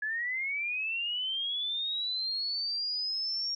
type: linear sweep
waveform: sine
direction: up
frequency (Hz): 1686 to 5590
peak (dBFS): -30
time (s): 0.02-3.55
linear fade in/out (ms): 5
effects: none

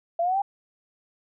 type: linear sweep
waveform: sine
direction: up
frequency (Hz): 665 to 813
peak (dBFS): -21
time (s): 0.19-0.42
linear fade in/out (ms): 5
effects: none

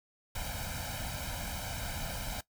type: noise with comb filter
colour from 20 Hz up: pink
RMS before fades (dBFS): -38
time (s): 0.35-2.41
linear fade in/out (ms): 5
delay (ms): 1.3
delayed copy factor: +1
effects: noise-tail reverb RT60 0.1 s tail -18 dB re dry

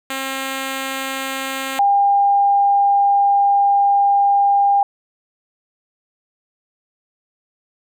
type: tone pair in turn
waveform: 5% pulse / sine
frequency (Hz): 267.8 / 802.5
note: C4 / G5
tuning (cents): +40 / +40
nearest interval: octave + perfect fifth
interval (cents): 1900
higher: second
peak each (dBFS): -11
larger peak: neither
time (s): 0.1-1.79 / 1.79-4.83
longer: second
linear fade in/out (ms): 2
effects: none

